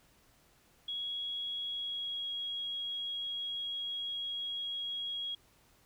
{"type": "tone with pitch glide", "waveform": "sine", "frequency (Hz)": [3327, 3302], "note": ["G#7", "G#7"], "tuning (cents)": [2, -11], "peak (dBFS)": -35, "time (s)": [0.88, 5.35], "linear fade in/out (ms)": 5, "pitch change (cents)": -13, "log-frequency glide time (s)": [1.66, 2.26], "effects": ["pink hiss -66 dBFS RMS until 5.85 s"]}